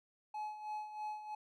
triangle tone with tremolo, 850 Hz, G#5, 40 cents sharp, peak -36 dBFS, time 0.34-1.35 s, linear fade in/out 5 ms, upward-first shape sine, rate 3.1 Hz, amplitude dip 65%, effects none

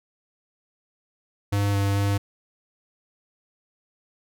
square tone with pitch steps, 101 / 99.6 / 100.4 Hz, G#2 / G2 / G2, -48 / +28 / +42 cents, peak -21 dBFS, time 1.52-2.18 s, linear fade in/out 10 ms, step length 220 ms, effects none

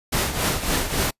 pink noise with tremolo, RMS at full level -20 dBFS, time 0.12-1.11 s, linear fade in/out 10 ms, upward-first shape triangle, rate 3.6 Hz, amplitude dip 70%, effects noise-tail reverb RT60 0.1 s tail -26 dB re dry + resampled to 32000 Hz

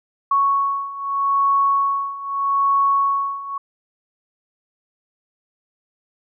sine beating tone pair, 1108.7 / 1109.5 Hz, C#6 / C#6, 0 / +1 cents, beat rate 0.8 Hz, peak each -21 / -18 dBFS, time 0.31-3.58 s, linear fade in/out 5 ms, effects none

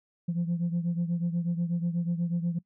sine beating tone pair, 170 / 178.2 Hz, F3 / F3, -46 / +35 cents, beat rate 8.2 Hz, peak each -26 / -30 dBFS, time 0.28-2.59 s, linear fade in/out 10 ms, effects noise-tail reverb RT60 0.1 s tail -22 dB re dry + tanh soft clip ceiling -22 dBFS

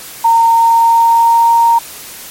sine tone with pitch glide, 918 to 928.1 Hz, A#5 to A#5, -27 to -8 cents, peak -5 dBFS, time 0.24-1.79 s, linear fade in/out 10 ms, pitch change +19 cents, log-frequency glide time 0.51-1.53 s, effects white hiss -30 dBFS RMS until 2.3 s + MP3 64 kbps

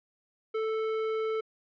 sine tone with tanh clipping, 440.2 Hz, A4, 1 cent sharp, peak -30 dBFS, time 0.54-1.41 s, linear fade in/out 10 ms, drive 16 dB, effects low-pass 3000 Hz 12 dB/octave

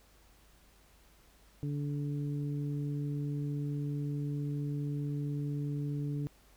harmonic tone, 144.6 Hz, D3, 27 cents flat, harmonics 1 / 2 / 3, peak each -33 / -39 / -48 dBFS, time 1.63-6.27 s, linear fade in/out 0 ms, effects added 50 Hz sine -63 dBFS peak until 6.56 s + pink hiss -64 dBFS RMS until 6.56 s

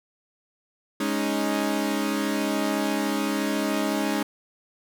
sawtooth chord, Ab suspended fourth, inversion none, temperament equal, 207.7 / 277.2 / 311.1 Hz, Ab3 / Db4 / Eb4, 0 / 0 / 0 cents, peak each -24 dBFS, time 1-4.23 s, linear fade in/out 5 ms, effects none

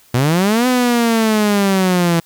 sawtooth linear two-way sweep, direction up then down, 116.54 to 254.7 to 165.5 Hz, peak -8 dBFS, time 0.14-2.2 s, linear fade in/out 5 ms, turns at 0.67 s, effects white hiss -50 dBFS RMS until 2.25 s

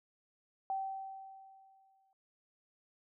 sine tone with exponential decay, 773 Hz, G5, 24 cents flat, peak -32 dBFS, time 0.7-2.13 s, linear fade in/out 1 ms, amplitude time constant 310 ms, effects none

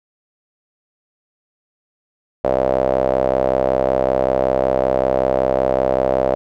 sawtooth tone with band-pass filter, 65.3 Hz, C2, 3 cents flat, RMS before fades -17 dBFS, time 2.44-6.35 s, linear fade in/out 0 ms, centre 590 Hz, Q 5.2, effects none

